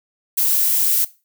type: noise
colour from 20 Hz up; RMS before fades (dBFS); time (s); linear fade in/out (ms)
violet; -17; 0.37-1.05; 10
effects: noise-tail reverb RT60 0.3 s tail -18 dB re dry